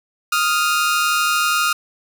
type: tone pair together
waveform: sawtooth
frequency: 1244.5 / 1396.9 Hz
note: D#6 / F6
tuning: 0 / 0 cents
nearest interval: major second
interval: 200 cents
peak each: -15 dBFS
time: 0.32-1.73 s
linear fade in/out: 5 ms
effects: none